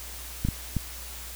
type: clicks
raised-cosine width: 5 ms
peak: -13 dBFS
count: 3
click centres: 0.45 / 0.487 / 0.767 s
effects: added 60 Hz sine -42 dBFS peak until 1.35 s + white hiss -41 dBFS RMS until 1.35 s